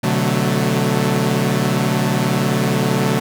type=chord; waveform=sawtooth; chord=B minor seventh; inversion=none; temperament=equal with one note detuned; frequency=126.72 / 146.83 / 185 / 220 Hz; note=B2 / D3 / F#3 / A3; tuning=+45 / 0 / 0 / 0 cents; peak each=-17 dBFS; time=0.03-3.2 s; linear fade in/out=10 ms; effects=none